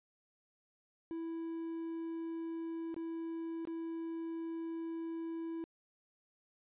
triangle tone with dropouts, 329.6 Hz, E4, in tune, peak -36 dBFS, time 1.11-5.64 s, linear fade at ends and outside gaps 0 ms, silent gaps 2.943-2.964 / 3.652-3.673 s, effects resampled to 8000 Hz

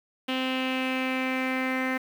sawtooth tone with low-pass filter sweep, 259.5 Hz, C4, 14 cents flat, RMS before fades -28 dBFS, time 0.28-1.98 s, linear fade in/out 10 ms, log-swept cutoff 3000 to 2000 Hz, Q 4.8, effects 8-bit

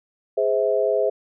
sine chord, Ab augmented, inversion none, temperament just, 415.3 / 519.1 / 648.9 Hz, Ab4 / C5 / E5, 0 / -14 / -27 cents, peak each -22 dBFS, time 0.37-1.1 s, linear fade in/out 10 ms, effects none

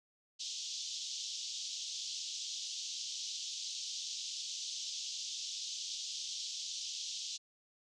white band-pass noise, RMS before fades -42 dBFS, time 0.39-7.38 s, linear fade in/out 20 ms, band 3100 to 6600 Hz, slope 48 dB/octave, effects none

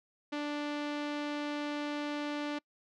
sawtooth tone with low-pass filter, 293.7 Hz, D4, in tune, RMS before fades -36 dBFS, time 0.32-2.59 s, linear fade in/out 10 ms, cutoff 3800 Hz, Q 1.1, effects noise-tail reverb RT60 0.1 s tail -26 dB re dry

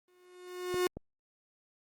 45% pulse tone with exponential growth, 361.3 Hz, F#4, 41 cents flat, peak -25 dBFS, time 0.08-0.87 s, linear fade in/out 1 ms, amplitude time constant 170 ms
clicks, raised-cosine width 2 ms, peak -26 dBFS, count 2, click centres 0.743 / 0.97 s
effects Opus 32 kbps

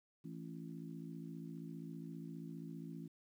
harmonic tone with a mistuned harmonic, 55 Hz, A1, in tune, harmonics 3 / 4 / 5 / 6, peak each -48 / -52 / -51 / -56 dBFS, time 0.24-3.08 s, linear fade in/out 10 ms, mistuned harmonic 6, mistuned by +46 cents, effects 12-bit

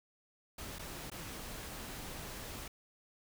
pink noise with dropouts, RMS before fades -45 dBFS, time 0.58-2.68 s, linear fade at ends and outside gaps 5 ms, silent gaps 0.786-0.792 / 1.101-1.116 s, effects none

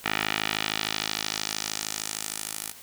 10% pulse tone with band-pass filter sweep, 53.1 Hz, G#1, 39 cents sharp, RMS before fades -31 dBFS, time 0.04-2.72 s, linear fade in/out 10 ms, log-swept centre 2300 to 11000 Hz, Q 1.3, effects white hiss -47 dBFS RMS until 2.82 s

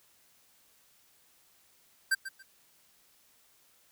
square tone with echo, 1568 Hz, G6, in tune, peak -24 dBFS, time 2.11-2.15 s, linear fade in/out 10 ms, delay 140 ms, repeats 2, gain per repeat -13 dB, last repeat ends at 2.43 s, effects white hiss -65 dBFS RMS until 3.91 s

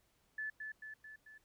sine tone with echo, 1737 Hz, A6, 23 cents flat, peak -38 dBFS, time 0.38-0.5 s, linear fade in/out 5 ms, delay 220 ms, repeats 4, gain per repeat -4 dB, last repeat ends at 1.38 s, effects pink hiss -75 dBFS RMS until 1.44 s

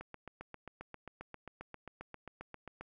click train, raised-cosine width 0.5 ms, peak -30 dBFS, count 22, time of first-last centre 0.01-2.81 s, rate 7.5 Hz, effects none

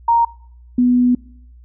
sine tone pair in turn, 932.3 / 246.9 Hz, A#5 / B3, 0 / 0 cents, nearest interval octave + major seventh, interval 2300 cents, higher first, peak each -10 dBFS, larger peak neither, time 0.08-0.25 / 0.78-1.15 s, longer second, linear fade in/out 5 ms, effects noise-tail reverb RT60 0.7 s tail -24 dB re dry + added 60 Hz sine -40 dBFS peak until 1.64 s

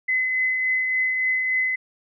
sine tone with tremolo, 2032 Hz, B6, 49 cents sharp, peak -18 dBFS, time 0.08-1.76 s, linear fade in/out 10 ms, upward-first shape triangle, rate 3.5 Hz, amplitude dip 35%, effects none

